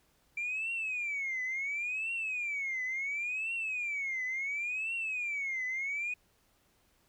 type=tone with vibrato; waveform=sine; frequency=2346 Hz; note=D7; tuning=2 cents flat; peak=-31 dBFS; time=0.37-6.14 s; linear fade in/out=5 ms; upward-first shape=triangle; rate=0.71 Hz; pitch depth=280 cents each way; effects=tanh soft clip ceiling -29 dBFS + pink hiss -70 dBFS RMS until 7.08 s